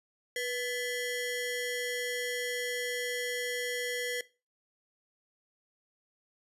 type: ring-modulated tone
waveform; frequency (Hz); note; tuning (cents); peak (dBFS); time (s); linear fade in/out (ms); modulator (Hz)
30% pulse; 1244.5; D#6; 0; -26; 0.36-4.21; 2; 755
effects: noise-tail reverb RT60 0.3 s tail -19 dB re dry + resampled to 32000 Hz